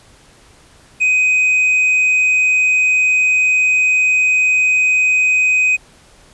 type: tone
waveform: triangle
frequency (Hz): 2509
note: D#7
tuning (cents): +14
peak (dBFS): -9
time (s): 1-5.77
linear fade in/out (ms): 20
effects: pink hiss -47 dBFS RMS until 6.33 s + resampled to 24000 Hz